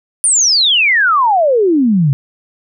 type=exponential sweep; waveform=sine; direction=down; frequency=9550 to 130.81 Hz; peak=-8 dBFS; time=0.24-2.13 s; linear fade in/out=0 ms; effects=none